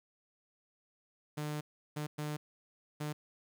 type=tone bursts at uneven times; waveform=sawtooth; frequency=150 Hz; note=D3; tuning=37 cents sharp; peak=-32 dBFS; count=4; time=1.37-1.61 / 1.96-2.07 / 2.18-2.37 / 3-3.13 s; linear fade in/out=10 ms; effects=11-bit